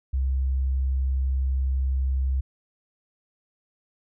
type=tone; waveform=sine; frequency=66 Hz; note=C2; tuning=16 cents sharp; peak=-21 dBFS; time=0.13-2.41 s; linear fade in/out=10 ms; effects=none